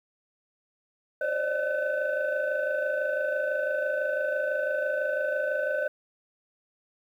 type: tone cluster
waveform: sine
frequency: 530 / 582 / 608 / 1514 Hz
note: C5 / D5 / D#5 / F#6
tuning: +22 / -16 / -40 / +39 cents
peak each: -30 dBFS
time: 1.21-5.88 s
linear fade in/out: 5 ms
effects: tanh soft clip ceiling -19 dBFS + 10-bit